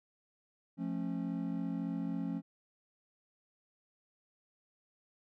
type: chord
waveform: triangle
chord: F augmented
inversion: none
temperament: just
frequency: 174.61 / 218.3 / 272.8 Hz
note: F3 / A3 / C#4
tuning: 0 / -13 / -28 cents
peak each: -36 / -38 / -36 dBFS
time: 0.77-2.42 s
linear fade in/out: 50 ms
effects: none